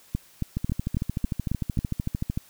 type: two click trains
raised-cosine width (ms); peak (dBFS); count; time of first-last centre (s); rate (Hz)
5; -14 / -13; 25 / 7; 0.57-2.375 / 0.15-1.789; 13.3 / 3.66
effects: white hiss -55 dBFS RMS until 2.49 s